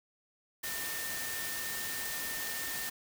sine tone in noise, 1812 Hz, A#6, 50 cents flat, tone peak -41 dBFS, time 0.63-2.9 s, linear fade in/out 10 ms, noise white, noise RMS -38 dBFS, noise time 0.63-2.9 s, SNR -6 dB, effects none

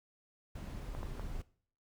brown noise, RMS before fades -42 dBFS, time 0.55-1.42 s, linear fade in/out 5 ms
clicks, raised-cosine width 1 ms, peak -30 dBFS, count 3, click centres 0.95 / 1.031 / 1.196 s
effects noise-tail reverb RT60 0.5 s tail -19 dB re dry

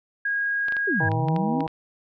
sine tone, 1638 Hz, G#6, 24 cents flat, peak -22 dBFS, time 0.25-1.09 s, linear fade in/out 5 ms
clicks, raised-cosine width 0.3 ms, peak -20 dBFS, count 8, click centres 0.684 / 0.723 / 0.767 / 1.117 / 1.285 / 1.363 / 1.606 / 1.678 s
sine exponential two-way sweep, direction down then up, 440 to 98 to 289.2 Hz, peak -23 dBFS, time 0.87-1.63 s, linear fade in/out 10 ms, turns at 1.07 s
harmonic tone, 159.9 Hz, D#3, 48 cents sharp, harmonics 1 / 2 / 3 / 4 / 5 / 6, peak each -30 / -32 / -32 / -36 / -29 / -33 dBFS, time 1-1.67 s, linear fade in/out 2 ms
effects none

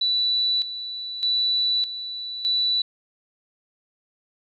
sine tone with tremolo, 3959 Hz, B7, 3 cents sharp, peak -19 dBFS, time 0.01-2.82 s, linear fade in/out 5 ms, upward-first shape square, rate 0.82 Hz, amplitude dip 70%, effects none

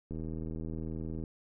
click train, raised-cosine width 3 ms, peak -27 dBFS, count 91, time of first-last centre 0.11-1.238 s, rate 79.8 Hz, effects none

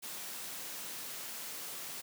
white high-pass noise, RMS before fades -43 dBFS, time 0.02-2.02 s, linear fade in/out 20 ms, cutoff 130 Hz, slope 24 dB/octave, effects none

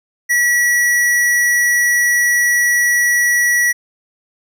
square tone, 1935 Hz, B6, 36 cents flat, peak -12 dBFS, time 0.29-3.73 s, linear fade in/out 20 ms, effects none

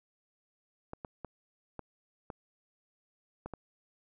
clicks, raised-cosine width 1 ms, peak -26 dBFS, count 7, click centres 0.934 / 1.048 / 1.247 / 1.793 / 2.302 / 3.46 / 3.537 s, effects none

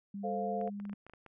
sine tone with pitch glide, 200 to 202.8 Hz, G3 to G#3, +35 to -41 cents, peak -38 dBFS, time 0.14-0.94 s, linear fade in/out 5 ms, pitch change +24 cents, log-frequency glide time 0.43-0.64 s
sine chord, F major, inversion first, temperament equal, 440 / 523.3 / 698.5 Hz, A4 / C5 / F5, 0 / 0 / 0 cents, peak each -38 / -40 / -35 dBFS, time 0.23-0.7 s, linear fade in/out 20 ms
clicks, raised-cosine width 0.5 ms, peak -37 dBFS, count 10, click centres 0.613 / 0.676 / 0.8 / 0.853 / 0.896 / 0.931 / 1.066 / 1.097 / 1.136 / 1.263 s
effects none

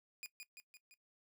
sawtooth tone with echo, 2453 Hz, D#7, 25 cents flat, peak -40 dBFS, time 0.23-0.26 s, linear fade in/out 0 ms, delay 170 ms, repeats 4, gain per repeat -4 dB, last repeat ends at 0.94 s, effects noise-tail reverb RT60 0.1 s tail -18 dB re dry

